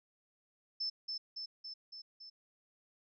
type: tone with echo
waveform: sine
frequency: 5274 Hz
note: E8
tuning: in tune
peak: -34 dBFS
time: 0.8-0.9 s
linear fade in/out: 10 ms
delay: 280 ms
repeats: 5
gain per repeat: -3 dB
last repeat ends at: 2.3 s
effects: none